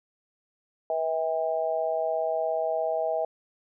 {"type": "tone with amplitude modulation", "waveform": "sine", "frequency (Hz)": 645, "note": "E5", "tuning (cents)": -38, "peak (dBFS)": -20, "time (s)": [0.9, 3.25], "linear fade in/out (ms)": 2, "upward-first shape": "sine", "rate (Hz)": 157, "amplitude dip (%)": 100, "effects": []}